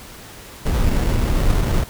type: noise with sample-and-hold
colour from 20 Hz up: brown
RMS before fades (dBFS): -17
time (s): 0.65-1.84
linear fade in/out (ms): 10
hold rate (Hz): 2450
effects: pink hiss -39 dBFS RMS until 1.89 s